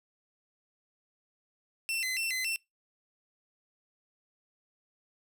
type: tone with vibrato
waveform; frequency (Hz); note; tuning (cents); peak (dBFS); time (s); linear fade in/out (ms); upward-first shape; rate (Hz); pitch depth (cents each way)
sawtooth; 2343; D7; -5; -27; 1.89-2.56; 0; square; 3.6; 240
effects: noise-tail reverb RT60 0.2 s tail -25 dB re dry